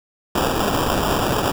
white noise with sample-and-hold, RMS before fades -20 dBFS, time 0.35-1.52 s, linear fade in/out 5 ms, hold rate 2100 Hz, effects none

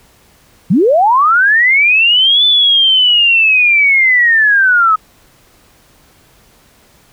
sine linear two-way sweep, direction up then down, 144.8 to 3520 to 1259 Hz, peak -6 dBFS, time 0.7-4.96 s, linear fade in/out 10 ms, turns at 2.45 s, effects pink hiss -48 dBFS RMS until 7.12 s

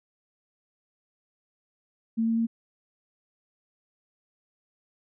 sine tone with pitch steps, 226 / 227.4 / 228.9 Hz, A3 / A#3 / A#3, +47 / -43 / -31 cents, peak -22 dBFS, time 2.17-2.47 s, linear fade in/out 20 ms, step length 100 ms, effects none

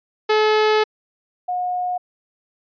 sawtooth / sine tone pair in turn, 429.7 / 722.7 Hz, A4 / F#5, -41 / -41 cents, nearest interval major sixth, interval 900 cents, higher second, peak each -10 / -20 dBFS, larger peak first, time 0.29-0.84 / 1.48-1.98 s, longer first, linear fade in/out 10 ms, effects resampled to 11025 Hz

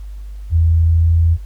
sine tone with pitch glide, 82.41 to 83.08 Hz, E2 to E2, 0 to +14 cents, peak -9 dBFS, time 0.5-1.38 s, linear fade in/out 50 ms, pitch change +14 cents, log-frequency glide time 0.82-1.03 s, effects added 50 Hz sine -27 dBFS peak until 1.45 s + pink hiss -54 dBFS RMS until 1.45 s

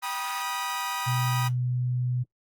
sawtooth chord, G augmented, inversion none, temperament equal with one note detuned, 784 / 971.9 / 1244.5 Hz, G5 / B5 / D#6, 0 / -28 / 0 cents, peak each -33 / -28 / -29 dBFS, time 0.02-1.49 s, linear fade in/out 20 ms
sine tone, 124.5 Hz, B2, 14 cents sharp, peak -24 dBFS, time 1.06-2.24 s, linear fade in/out 20 ms
effects noise-tail reverb RT60 0.1 s tail -24 dB re dry + Opus 24 kbps

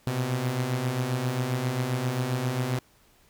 sawtooth beating tone pair, 120.9 / 128.4 Hz, B2 / C3, -36 / -32 cents, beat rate 7.5 Hz, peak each -28 / -23 dBFS, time 0.07-2.79 s, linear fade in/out 0 ms, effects pink hiss -61 dBFS RMS until 3.29 s

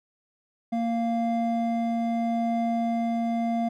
triangle tone pair together, 231.4 / 695 Hz, A#3 / F5, -13 / -9 cents, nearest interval octave + perfect fifth, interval 1904 cents, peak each -23 / -26 dBFS, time 0.72-3.69 s, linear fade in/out 10 ms, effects none

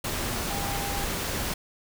sine tone in noise, 801 Hz, G5, 37 cents sharp, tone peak -35 dBFS, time 0.5-1.04 s, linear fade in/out 5 ms, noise pink, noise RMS -30 dBFS, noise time 0.04-1.54 s, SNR -8 dB, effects none

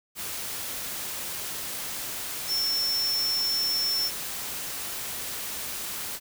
sine tone in noise, 5400 Hz, E8, 41 cents sharp, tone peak -24 dBFS, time 2.47-4.11 s, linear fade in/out 50 ms, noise white, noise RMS -34 dBFS, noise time 0.15-6.2 s, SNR +7 dB, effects none

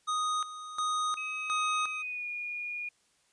square tone with tremolo, 1244 Hz, D#6, 1 cent flat, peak -29 dBFS, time 0.07-2.03 s, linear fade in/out 20 ms, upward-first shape square, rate 1.4 Hz, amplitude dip 75%
sine tone with pitch glide, 2551 to 2437 Hz, D#7 to D#7, +43 to -37 cents, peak -34 dBFS, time 1.17-2.89 s, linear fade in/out 5 ms, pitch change -80 cents, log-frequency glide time 1.85-2.27 s
effects white hiss -69 dBFS RMS until 3.32 s + resampled to 22050 Hz

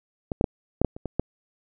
clicks, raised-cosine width 2 ms, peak -14 / -7 / -7 / -7 / -6 / -24 / -16 / -9 dBFS, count 8, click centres 0.318 / 0.411 / 0.442 / 0.816 / 0.847 / 0.965 / 1.057 / 1.196 s, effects none

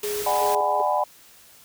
sine tone with tremolo, 416.2 Hz, G#4, 4 cents sharp, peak -26 dBFS, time 0.03-0.82 s, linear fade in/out 10 ms, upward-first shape square, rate 2.6 Hz, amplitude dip 55%
white noise, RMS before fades -32 dBFS, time 0.03-0.55 s, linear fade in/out 2 ms
sine chord, G# half-diminished seventh, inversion second, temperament just, 598 / 747.5 / 830.6 / 996.7 Hz, D5 / F#5 / G#5 / B5, +31 / +17 / 0 / +16 cents, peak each -25 dBFS, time 0.26-1.04 s, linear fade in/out 5 ms
effects white hiss -51 dBFS RMS until 1.64 s

